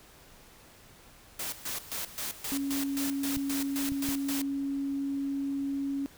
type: noise with tremolo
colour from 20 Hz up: white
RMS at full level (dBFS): -35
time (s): 1.39-4.42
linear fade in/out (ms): 5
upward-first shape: square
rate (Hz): 3.8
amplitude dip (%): 80
type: tone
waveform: sine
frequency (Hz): 277.2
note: C#4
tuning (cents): 0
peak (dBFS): -29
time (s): 2.52-6.06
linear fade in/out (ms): 0
type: clicks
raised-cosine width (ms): 5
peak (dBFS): -27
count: 3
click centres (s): 3.37 / 3.92 / 4.089
effects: pink hiss -55 dBFS RMS until 6.17 s